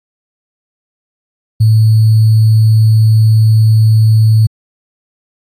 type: tone with sample-and-hold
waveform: sine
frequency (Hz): 110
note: A2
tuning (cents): 0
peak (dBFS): -4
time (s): 1.6-4.47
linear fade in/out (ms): 10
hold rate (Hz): 4410
effects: AAC 64 kbps